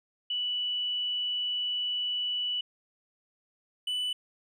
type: tone pair in turn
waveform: sine / triangle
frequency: 2960 / 2982 Hz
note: F#7 / F#7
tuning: 0 / +13 cents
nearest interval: unison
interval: 13 cents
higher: second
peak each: -28 / -27 dBFS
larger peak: second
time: 0.3-2.61 / 3.87-4.13 s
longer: first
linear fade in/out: 5 ms
effects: none